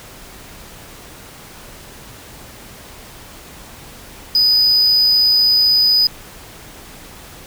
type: tone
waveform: triangle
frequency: 4978 Hz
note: D#8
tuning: in tune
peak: -9 dBFS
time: 4.35-6.07 s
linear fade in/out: 2 ms
effects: pink hiss -38 dBFS RMS until 7.46 s

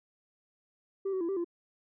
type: tone with pitch steps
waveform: sine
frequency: 389.7 / 376.6 / 336.9 / 389.8 / 343.8 Hz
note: G4 / F#4 / E4 / G4 / F4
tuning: -10 / +31 / +38 / -10 / -27 cents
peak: -27 dBFS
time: 1.05-1.445 s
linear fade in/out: 10 ms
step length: 79 ms
effects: tanh soft clip ceiling -28 dBFS

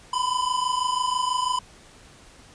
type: tone pair together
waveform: square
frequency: 990.9 / 1017 Hz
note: B5 / C6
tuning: +5 / -50 cents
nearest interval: unison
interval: 45 cents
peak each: -26 dBFS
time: 0.13-1.59 s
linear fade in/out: 5 ms
effects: pink hiss -50 dBFS RMS until 2.54 s + resampled to 22050 Hz

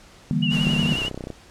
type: chord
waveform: sine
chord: E half-diminished seventh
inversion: third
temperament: just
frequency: 148.33 / 164.81 / 197.78 / 237.3 Hz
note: D3 / E3 / G3 / Bb3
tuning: +18 / 0 / +16 / +31 cents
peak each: -25 dBFS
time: 0.31-0.94 s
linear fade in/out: 0 ms
type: tone with vibrato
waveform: sine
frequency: 2837 Hz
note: F7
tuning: 27 cents sharp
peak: -24 dBFS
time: 0.42-1.09 s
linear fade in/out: 10 ms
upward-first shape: sine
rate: 11 Hz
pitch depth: 58 cents each way
type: noise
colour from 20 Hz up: pink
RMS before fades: -33 dBFS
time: 0.49-1.11 s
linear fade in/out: 50 ms
type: click train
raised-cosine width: 2 ms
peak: -18 dBFS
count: 21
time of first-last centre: 0.67-1.303 s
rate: 31.6 Hz
effects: pink hiss -49 dBFS RMS until 1.5 s + low-pass 8000 Hz 12 dB/octave

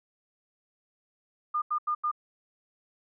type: tone bursts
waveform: sine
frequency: 1212 Hz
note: D#6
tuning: 46 cents flat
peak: -25 dBFS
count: 4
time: 1.54-2.115 s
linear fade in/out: 10 ms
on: 80 ms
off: 85 ms
effects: none

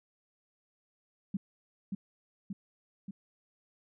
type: tone with echo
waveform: sine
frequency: 196 Hz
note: G3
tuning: in tune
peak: -29 dBFS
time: 1.34-1.37 s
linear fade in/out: 5 ms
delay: 580 ms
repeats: 3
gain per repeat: -3 dB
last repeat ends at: 3.11 s
effects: none

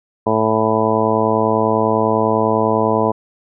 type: harmonic tone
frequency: 110 Hz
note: A2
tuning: in tune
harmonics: 1 / 2 / 3 / 4 / 5 / 6 / 7 / 8 / 9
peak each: -25 / -21 / -23 / -19 / -22 / -21 / -25 / -24 / -20 dBFS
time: 0.26-3.12 s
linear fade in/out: 10 ms
effects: none

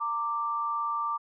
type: tone pair together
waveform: sine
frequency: 918 / 1175.5 Hz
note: A#5 / D6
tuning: -27 / +1 cents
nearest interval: major third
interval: 428 cents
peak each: -34 / -28 dBFS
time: 0-1.18 s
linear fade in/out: 20 ms
effects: none

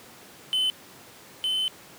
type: tone pair in turn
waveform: triangle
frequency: 3041 / 3052 Hz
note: F#7 / G7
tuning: +47 / -47 cents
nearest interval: unison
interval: 6 cents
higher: second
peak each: -20 / -22 dBFS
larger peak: first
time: 0.53-0.7 / 1.44-1.68 s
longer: second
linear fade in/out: 0 ms
effects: pink hiss -48 dBFS RMS until 1.98 s + high-pass 150 Hz 12 dB/octave

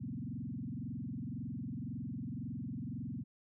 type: tone with frequency modulation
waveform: sine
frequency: 184.4 Hz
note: F#3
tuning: 6 cents flat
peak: -38 dBFS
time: 0-3.24 s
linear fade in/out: 20 ms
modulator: 21.9 Hz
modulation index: 3.6
effects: none

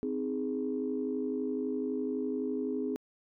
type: chord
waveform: sine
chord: Ab major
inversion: first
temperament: just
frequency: 259.6 / 311.5 / 415.3 Hz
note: C4 / Eb4 / Ab4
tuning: -13 / +2 / 0 cents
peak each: -33 / -37 / -34 dBFS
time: 0.03-2.96 s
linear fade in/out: 0 ms
effects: tanh soft clip ceiling -21 dBFS

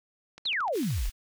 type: click train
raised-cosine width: 0.2 ms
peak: -28 dBFS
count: 10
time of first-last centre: 0.38-1.057 s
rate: 13.3 Hz
type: exponential sweep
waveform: sine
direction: down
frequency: 4435 to 32.22 Hz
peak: -26 dBFS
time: 0.45-1.1 s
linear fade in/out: 10 ms
type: high-pass noise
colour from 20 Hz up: pink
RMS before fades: -43 dBFS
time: 0.72-1.12 s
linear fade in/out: 50 ms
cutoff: 2300 Hz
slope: 12 dB/octave
effects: none

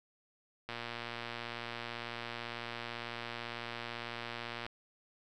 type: click train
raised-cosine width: 0.3 ms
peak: -24 dBFS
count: 470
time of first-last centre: 0.69-4.665 s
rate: 118 Hz
effects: none

